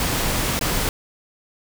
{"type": "noise with dropouts", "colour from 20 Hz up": "pink", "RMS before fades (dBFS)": -22, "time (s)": [0, 0.89], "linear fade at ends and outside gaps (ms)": 1, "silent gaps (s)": [0.592, 0.611], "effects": []}